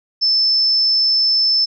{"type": "tone", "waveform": "sine", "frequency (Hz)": 5274, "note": "E8", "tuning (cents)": 0, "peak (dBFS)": -12, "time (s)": [0.21, 1.66], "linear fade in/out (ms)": 20, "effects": []}